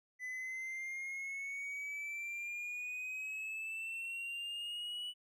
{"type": "exponential sweep", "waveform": "triangle", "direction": "up", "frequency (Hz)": [1999, 2960], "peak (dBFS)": -38, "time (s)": [0.19, 5.14], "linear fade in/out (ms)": 50, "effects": []}